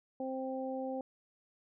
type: harmonic tone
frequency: 262.5 Hz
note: C4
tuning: 6 cents sharp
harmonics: 1 / 2 / 3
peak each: -39 / -38 / -43 dBFS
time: 0.2-1.01 s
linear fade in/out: 2 ms
effects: none